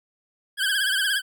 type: tone with vibrato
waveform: 25% pulse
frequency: 1589 Hz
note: G6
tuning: 23 cents sharp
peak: -17 dBFS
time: 0.57-1.22 s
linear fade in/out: 50 ms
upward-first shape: triangle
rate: 17 Hz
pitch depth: 110 cents each way
effects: none